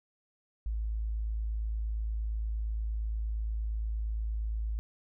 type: tone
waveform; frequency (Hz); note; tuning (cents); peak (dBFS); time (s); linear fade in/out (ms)
sine; 54.3; A1; -22; -30; 0.66-4.79; 0
effects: none